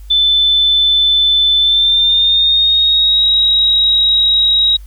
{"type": "tone with pitch glide", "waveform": "sine", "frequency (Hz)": [3520, 3816], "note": ["A7", "A#7"], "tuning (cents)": [0, 40], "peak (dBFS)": -8, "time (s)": [0.1, 4.77], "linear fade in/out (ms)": 10, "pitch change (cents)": 140, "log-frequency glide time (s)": [1.59, 3.25], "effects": ["added 50 Hz sine -30 dBFS peak until 4.86 s", "white hiss -51 dBFS RMS until 4.86 s"]}